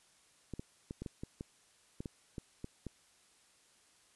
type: clicks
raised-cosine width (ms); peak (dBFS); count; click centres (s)
3; -28; 12; 0.537 / 0.595 / 0.909 / 1.02 / 1.062 / 1.235 / 1.409 / 2.005 / 2.058 / 2.382 / 2.644 / 2.867
effects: white hiss -67 dBFS RMS until 4.15 s + resampled to 24000 Hz